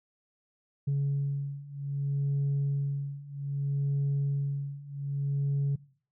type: beating tone pair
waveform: sine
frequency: 140 / 140.63 Hz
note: C#3 / C#3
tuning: +18 / +25 cents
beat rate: 0.63 Hz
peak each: -30 / -28 dBFS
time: 0.87-5.76 s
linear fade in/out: 10 ms
effects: noise-tail reverb RT60 0.5 s tail -21 dB re dry + tanh soft clip ceiling -23 dBFS